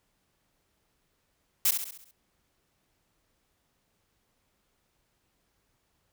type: noise with echo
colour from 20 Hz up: blue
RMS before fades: -23 dBFS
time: 1.65-1.71 s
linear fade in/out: 5 ms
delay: 67 ms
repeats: 6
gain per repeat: -6 dB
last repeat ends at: 2.112 s
effects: pink hiss -74 dBFS RMS until 6.12 s